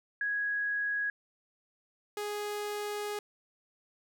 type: tone pair in turn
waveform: sine / sawtooth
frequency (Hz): 1661.2 / 415.3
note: G#6 / G#4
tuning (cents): 0 / 0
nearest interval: 2 octaves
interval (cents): 2400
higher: first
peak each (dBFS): -29 / -30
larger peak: first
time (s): 0.21-1.1 / 2.17-3.19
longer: second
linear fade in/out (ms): 2
effects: none